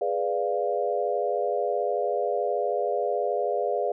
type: chord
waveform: sine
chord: G# diminished seventh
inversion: none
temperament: equal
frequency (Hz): 415.3 / 493.9 / 587.3 / 698.5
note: G#4 / B4 / D5 / F5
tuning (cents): 0 / 0 / 0 / 0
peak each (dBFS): -29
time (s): 0.01-3.92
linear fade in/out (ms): 5
effects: none